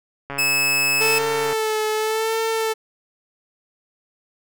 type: click train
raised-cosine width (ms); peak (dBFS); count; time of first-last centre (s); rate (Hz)
0.5; -15; 173; 0.3-1.529; 140
type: tone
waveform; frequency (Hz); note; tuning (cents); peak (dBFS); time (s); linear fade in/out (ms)
sawtooth; 2600; E7; -24; -14; 0.38-1.19; 10
type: tone with vibrato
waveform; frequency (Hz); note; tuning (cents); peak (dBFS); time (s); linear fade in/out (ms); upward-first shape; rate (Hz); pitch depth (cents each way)
sawtooth; 440; A4; 0; -16; 1-2.74; 20; sine; 0.87; 36
effects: none